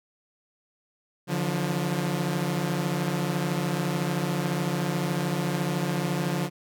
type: tone cluster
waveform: sawtooth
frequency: 145.4 / 163.6 / 177.4 Hz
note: D3 / E3 / F3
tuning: -17 / -13 / +27 cents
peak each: -25 / -31 / -24 dBFS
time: 1.27-6.5 s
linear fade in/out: 50 ms
effects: none